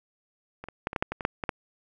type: clicks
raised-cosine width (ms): 0.5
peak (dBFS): -24 / -23 / -12 / -20 / -12 / -9 / -16 / -19 / -7 / -15 / -11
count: 11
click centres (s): 0.64 / 0.686 / 0.871 / 0.931 / 0.962 / 1.025 / 1.12 / 1.208 / 1.251 / 1.438 / 1.492
effects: none